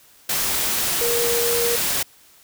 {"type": "tone in noise", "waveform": "sine", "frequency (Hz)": 472.4, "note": "A#4", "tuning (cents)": 23, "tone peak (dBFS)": -21, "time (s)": [1.01, 1.76], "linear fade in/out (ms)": 5, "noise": "white", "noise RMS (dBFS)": -22, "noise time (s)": [0.29, 2.03], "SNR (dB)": -2, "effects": ["white hiss -52 dBFS RMS until 2.43 s"]}